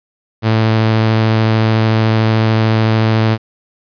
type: tone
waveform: sawtooth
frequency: 110.8 Hz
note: A2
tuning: 13 cents sharp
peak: -6 dBFS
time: 0.42-3.38 s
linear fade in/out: 50 ms
effects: resampled to 11025 Hz + 8-bit